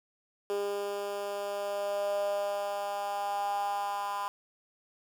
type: tone with high-pass filter sweep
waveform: 10% pulse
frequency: 202 Hz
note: G#3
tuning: 48 cents flat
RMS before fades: -33 dBFS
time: 0.5-4.28 s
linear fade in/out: 0 ms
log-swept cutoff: 420 to 940 Hz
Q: 6.8
effects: 10-bit